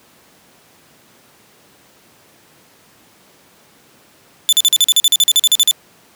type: tone bursts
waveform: sawtooth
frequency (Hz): 3508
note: A7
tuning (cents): -6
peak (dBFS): -5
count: 16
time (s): 4.49-5.711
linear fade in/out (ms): 0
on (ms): 36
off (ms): 43
effects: pink hiss -49 dBFS RMS until 6.15 s + high-pass 150 Hz 12 dB/octave